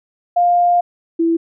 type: tone pair in turn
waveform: sine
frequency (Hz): 703 / 331.8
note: F5 / E4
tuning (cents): +11 / +11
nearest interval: octave + minor second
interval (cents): 1300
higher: first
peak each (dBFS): -10 / -12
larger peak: first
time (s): 0.36-0.81 / 1.19-1.37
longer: first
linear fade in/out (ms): 10
effects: none